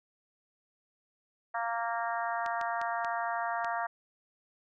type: harmonic tone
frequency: 231.8 Hz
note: A#3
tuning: 10 cents flat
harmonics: 3 / 4 / 5 / 6 / 7 / 8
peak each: -34 / -36 / -38 / -40 / -41 / -42 dBFS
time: 1.54-3.87 s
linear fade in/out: 10 ms
type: clicks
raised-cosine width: 0.2 ms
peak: -25 dBFS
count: 5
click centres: 2.462 / 2.613 / 2.815 / 3.047 / 3.646 s
effects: none